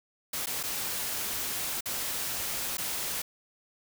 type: noise with dropouts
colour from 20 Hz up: white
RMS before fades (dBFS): -33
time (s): 0.33-3.22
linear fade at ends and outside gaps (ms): 5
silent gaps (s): 0.46-0.469 / 0.63-0.635 / 1.808-1.857 / 2.771-2.781
effects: none